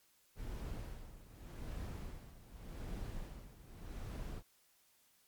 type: noise with tremolo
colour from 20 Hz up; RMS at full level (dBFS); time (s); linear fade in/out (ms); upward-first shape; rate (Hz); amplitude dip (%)
brown; -43; 0.35-4.43; 50; sine; 0.85; 80
effects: white hiss -71 dBFS RMS until 5.27 s + MP3 96 kbps